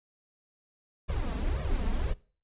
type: noise with flanger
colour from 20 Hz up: brown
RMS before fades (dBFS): -29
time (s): 1.08-2.14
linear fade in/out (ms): 20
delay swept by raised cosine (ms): 1.7 to 4.5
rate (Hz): 1.9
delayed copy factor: +0.85
effects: noise-tail reverb RT60 0.4 s tail -21 dB re dry + resampled to 8000 Hz